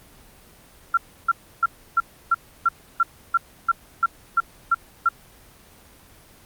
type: tone bursts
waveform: sine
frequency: 1366 Hz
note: F6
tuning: 39 cents flat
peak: -14 dBFS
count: 13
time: 0.94-5.089 s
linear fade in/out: 5 ms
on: 33 ms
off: 310 ms
effects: pink hiss -50 dBFS RMS until 6.45 s + Opus 24 kbps